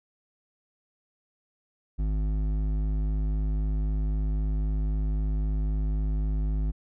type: tone with hard clipping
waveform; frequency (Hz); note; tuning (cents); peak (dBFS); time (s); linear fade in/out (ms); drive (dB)
sine; 51.91; G#1; 0; -26; 1.98-6.72; 20; 10
effects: none